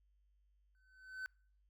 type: tone with exponential growth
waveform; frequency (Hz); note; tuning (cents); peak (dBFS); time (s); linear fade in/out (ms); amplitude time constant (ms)
triangle; 1521; F#6; +47; -37; 0.75-1.26; 0; 110
effects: noise-tail reverb RT60 0.5 s tail -26 dB re dry + added 50 Hz sine -70 dBFS peak until 1.69 s